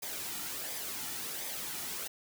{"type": "noise with flanger", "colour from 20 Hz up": "white", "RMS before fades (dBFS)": -39, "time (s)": [0.02, 2.08], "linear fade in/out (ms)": 10, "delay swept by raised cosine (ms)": [0.7, 1.9], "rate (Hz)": 1.4, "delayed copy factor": -0.5, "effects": []}